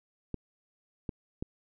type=clicks; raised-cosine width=3 ms; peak=-21 dBFS; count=3; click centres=0.343 / 1.092 / 1.425 s; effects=none